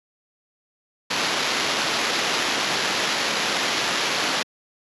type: noise with sample-and-hold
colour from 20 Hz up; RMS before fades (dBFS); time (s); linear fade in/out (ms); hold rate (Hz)
white; -23; 1.1-4.43; 10; 8820
effects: high-pass 200 Hz 12 dB/octave + resampled to 24000 Hz